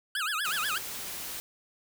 25% pulse tone with vibrato, 1451 Hz, F#6, 34 cents flat, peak -25 dBFS, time 0.15-0.78 s, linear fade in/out 2 ms, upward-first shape sine, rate 8.2 Hz, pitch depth 290 cents each way
white noise, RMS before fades -38 dBFS, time 0.45-1.4 s, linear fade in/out 0 ms
effects none

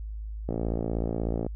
click train, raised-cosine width 2 ms, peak -16 dBFS, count 56, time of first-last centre 0.49-1.465 s, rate 56.4 Hz, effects added 53 Hz sine -33 dBFS peak until 1.55 s

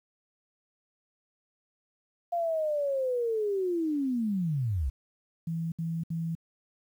sine linear sweep, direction down, 698.5 to 58.3 Hz, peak -26 dBFS, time 2.32-4.9 s, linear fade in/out 10 ms
sine tone bursts, 164.81 Hz, E3, in tune, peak -29 dBFS, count 3, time 5.47-6.352 s, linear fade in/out 5 ms, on 250 ms, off 66 ms
effects 10-bit

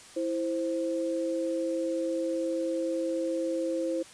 sine tone pair together, 330.1 / 523.3 Hz, E4 / C5, +2 / 0 cents, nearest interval minor sixth, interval 798 cents, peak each -30 / -30 dBFS, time 0.16-4.03 s, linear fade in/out 10 ms, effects white hiss -50 dBFS RMS until 4.13 s + resampled to 22050 Hz

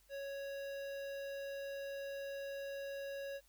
square tone with notch filter, 554.4 Hz, C#5, in tune, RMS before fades -44 dBFS, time 0.09-3.41 s, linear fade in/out 50 ms, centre 8600 Hz, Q 0.76, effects added 47 Hz sine -70 dBFS peak until 3.48 s + white hiss -71 dBFS RMS until 3.48 s

